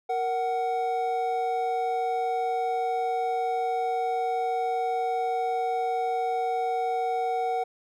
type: tone pair together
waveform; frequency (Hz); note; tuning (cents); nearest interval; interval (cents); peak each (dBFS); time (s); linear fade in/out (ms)
triangle; 466.2 / 745.8; A#4 / F#5; 0 / +14; minor sixth; 814; -28 / -24; 0.09-7.64; 10
effects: none